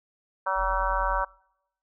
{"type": "harmonic tone", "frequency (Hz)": 190.6, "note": "G3", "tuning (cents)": -48, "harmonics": [3, 4, 5, 6, 7, 8], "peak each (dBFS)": [-32, -35, -27, -31, -32, -33], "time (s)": [0.46, 1.25], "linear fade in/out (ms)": 10}
{"type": "tone", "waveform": "sine", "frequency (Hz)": 42.99, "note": "F1", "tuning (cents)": -27, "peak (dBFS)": -30, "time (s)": [0.55, 1.24], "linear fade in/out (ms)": 50}
{"effects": ["noise-tail reverb RT60 0.8 s tail -25 dB re dry"]}